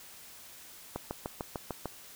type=click train; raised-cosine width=1 ms; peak=-20 dBFS; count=7; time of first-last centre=0.96-1.857 s; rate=6.69 Hz; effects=white hiss -51 dBFS RMS until 2.15 s